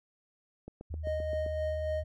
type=click train; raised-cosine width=2 ms; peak=-30 dBFS; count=7; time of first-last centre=0.68-1.463 s; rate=7.66 Hz
type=tone; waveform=sine; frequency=78 Hz; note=D#2; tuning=5 cents sharp; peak=-35 dBFS; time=0.9-2.04 s; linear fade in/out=10 ms
type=tone with tremolo; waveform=triangle; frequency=620 Hz; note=D#5; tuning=6 cents flat; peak=-28 dBFS; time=1.03-2.04 s; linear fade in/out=50 ms; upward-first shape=sine; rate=3.6 Hz; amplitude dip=35%
effects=none